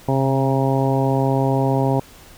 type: harmonic tone with a mistuned harmonic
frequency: 134.8 Hz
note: C#3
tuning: 48 cents flat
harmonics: 1 / 2 / 3 / 4 / 5 / 6 / 7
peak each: -19 / -22 / -24 / -25 / -26 / -27 / -27 dBFS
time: 0.08-2 s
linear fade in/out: 5 ms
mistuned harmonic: 1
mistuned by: -21 cents
effects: pink hiss -45 dBFS RMS until 2.37 s